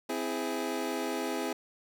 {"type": "chord", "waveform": "25% pulse", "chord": "C augmented", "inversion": "none", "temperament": "equal with one note detuned", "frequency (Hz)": [259.5, 329.6, 415.3], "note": ["C4", "E4", "G#4"], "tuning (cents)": [-14, 0, 0], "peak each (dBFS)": -32, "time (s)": [0.09, 1.53], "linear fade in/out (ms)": 5, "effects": []}